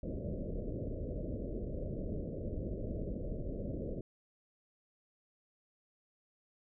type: low-pass noise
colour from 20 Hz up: pink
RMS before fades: -39 dBFS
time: 0.03-4.01 s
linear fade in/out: 2 ms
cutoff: 620 Hz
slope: 96 dB/octave
effects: none